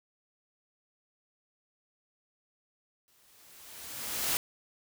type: noise with exponential growth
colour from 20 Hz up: white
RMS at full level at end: -28 dBFS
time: 3.08-4.37 s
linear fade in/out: 0 ms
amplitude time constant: 280 ms
effects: none